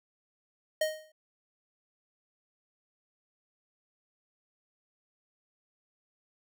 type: tone with exponential decay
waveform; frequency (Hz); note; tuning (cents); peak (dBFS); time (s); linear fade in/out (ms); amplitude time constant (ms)
square; 622.3; D#5; 0; -24; 0.81-1.12; 5; 66
effects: none